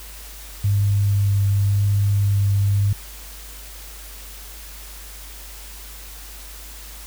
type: tone with vibrato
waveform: sine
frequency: 100.5 Hz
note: G2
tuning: 44 cents sharp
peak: -15 dBFS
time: 0.64-2.93 s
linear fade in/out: 5 ms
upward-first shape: sine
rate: 0.94 Hz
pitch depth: 12 cents each way
effects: added 50 Hz sine -38 dBFS peak until 7.06 s + white hiss -40 dBFS RMS until 7.06 s